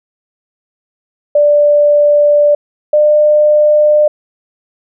sine tone pair in turn, 587.3 / 600.3 Hz, D5 / D5, 0 / +38 cents, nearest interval unison, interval 38 cents, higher second, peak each -5 dBFS, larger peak neither, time 1.35-2.55 / 2.93-4.08 s, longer first, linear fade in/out 5 ms, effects none

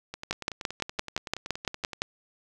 two click trains, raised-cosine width 0.2 ms, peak -19 / -9 dBFS, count 20 / 11, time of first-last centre 0.14-1.932 / 0.31-2.019 s, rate 10.6 / 5.85 Hz, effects none

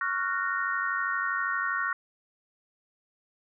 sine chord, Gb major seventh, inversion second, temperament just, 1110 / 1387.5 / 1480 / 1850 Hz, Db6 / F6 / Gb6 / Bb6, +2 / -12 / 0 / -14 cents, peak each -32 dBFS, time 0.01-1.93 s, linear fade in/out 2 ms, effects none

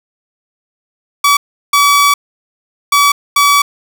sawtooth tone bursts at uneven times, 1143 Hz, D6, 47 cents flat, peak -3 dBFS, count 4, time 1.24-1.37 / 1.73-2.14 / 2.92-3.12 / 3.36-3.62 s, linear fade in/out 5 ms, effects none

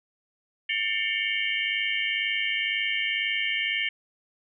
sine tone cluster, 1790 / 2170 / 2272 / 2833 / 3093 Hz, A6 / C#7 / C#7 / F7 / G7, +29 / -37 / +42 / +24 / -24 cents, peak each -32 / -30 / -30 / -32 / -32 dBFS, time 0.69-3.89 s, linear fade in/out 5 ms, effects none

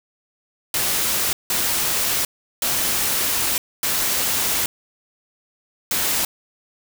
white noise bursts at uneven times, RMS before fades -21 dBFS, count 5, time 0.74-1.33 / 1.5-2.25 / 2.62-3.58 / 3.83-4.66 / 5.91-6.25 s, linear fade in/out 2 ms, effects none

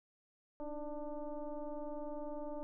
sine tone with frequency modulation, 290 Hz, D4, 22 cents flat, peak -39 dBFS, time 0.6-2.63 s, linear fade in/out 0 ms, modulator 300 Hz, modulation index 1.7, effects none

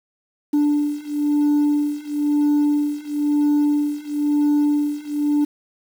sine beating tone pair, 293.2 / 294.2 Hz, D4 / D4, -3 / +3 cents, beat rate 1 Hz, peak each -18 / -17 dBFS, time 0.53-5.45 s, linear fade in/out 10 ms, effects tanh soft clip ceiling -13 dBFS + 7-bit

